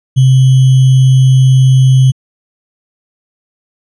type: tone with sample-and-hold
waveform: sine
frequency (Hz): 130.81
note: C3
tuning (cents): 0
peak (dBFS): -3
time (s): 0.16-2.12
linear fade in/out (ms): 20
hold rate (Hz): 3150
effects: resampled to 22050 Hz